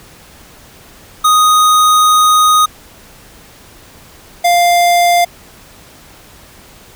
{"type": "tone pair in turn", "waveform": "square", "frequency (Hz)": [1244.5, 698.5], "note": ["D#6", "F5"], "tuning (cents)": [0, 0], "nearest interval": "minor seventh", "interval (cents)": 1000, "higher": "first", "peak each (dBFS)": [-7, -8], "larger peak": "first", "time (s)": [[1.24, 2.66], [4.44, 5.25]], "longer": "first", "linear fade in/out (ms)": 10, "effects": ["pink hiss -40 dBFS RMS until 6.95 s"]}